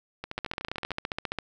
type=two click trains; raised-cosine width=0.3 ms; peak=-19 / -14 dBFS; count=10 / 16; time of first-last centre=0.24-0.907 / 0.38-1.387 s; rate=13.5 / 14.9 Hz; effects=none